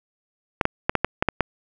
clicks, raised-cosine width 0.5 ms, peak -3 dBFS, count 8, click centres 0.612 / 0.654 / 0.895 / 0.953 / 1.046 / 1.225 / 1.287 / 1.407 s, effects none

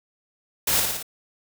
white noise with echo, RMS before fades -22 dBFS, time 0.67-0.8 s, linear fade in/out 5 ms, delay 57 ms, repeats 4, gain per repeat -3 dB, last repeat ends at 1.028 s, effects none

